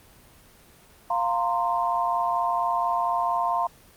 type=chord; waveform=sine; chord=F suspended fourth; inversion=none; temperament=equal with one note detuned; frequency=698.5 / 922.2 / 1046.5 Hz; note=F5 / Bb5 / C6; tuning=0 / -19 / 0 cents; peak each=-26 dBFS; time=1.1-3.67 s; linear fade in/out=5 ms; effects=pink hiss -53 dBFS RMS until 3.96 s + Opus 24 kbps